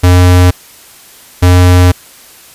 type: tone pair in turn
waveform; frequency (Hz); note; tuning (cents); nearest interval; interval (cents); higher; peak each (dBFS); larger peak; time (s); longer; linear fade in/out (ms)
square; 89.8 / 89.8; F2 / F2; +49 / +49; unison; 0; neither; -3; neither; 0.03-0.51 / 1.42-1.92; second; 10
effects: white hiss -37 dBFS RMS until 2.54 s + resampled to 32000 Hz